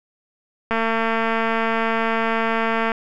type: click train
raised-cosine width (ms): 0.5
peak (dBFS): -7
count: 500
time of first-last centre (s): 0.71-2.918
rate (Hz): 226
effects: none